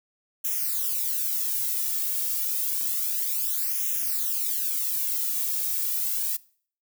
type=noise with flanger; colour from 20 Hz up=violet; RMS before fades=-27 dBFS; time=0.44-6.37 s; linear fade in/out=10 ms; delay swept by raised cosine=0.22 to 2.02 ms; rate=0.29 Hz; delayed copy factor=-0.95; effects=noise-tail reverb RT60 0.5 s tail -22 dB re dry

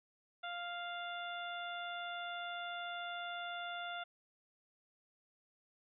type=harmonic tone; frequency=698.5 Hz; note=F5; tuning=in tune; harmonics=1 / 2 / 3 / 4 / 5; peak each=-44 / -44 / -53 / -52 / -49 dBFS; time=0.43-4.04 s; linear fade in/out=10 ms; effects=none

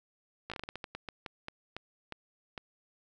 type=slowing click train; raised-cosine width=0.3 ms; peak=-23 dBFS; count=16; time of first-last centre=0.5-2.578 s; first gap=16 ms; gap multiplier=1.27; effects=none

